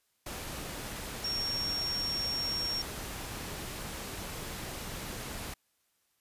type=tone in noise; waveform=sine; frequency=5540 Hz; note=F8; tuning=15 cents flat; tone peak=-31 dBFS; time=1.24-2.82 s; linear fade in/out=5 ms; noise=pink; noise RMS=-40 dBFS; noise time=0.26-5.54 s; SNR=+6 dB; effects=white hiss -75 dBFS RMS until 6.2 s + resampled to 32000 Hz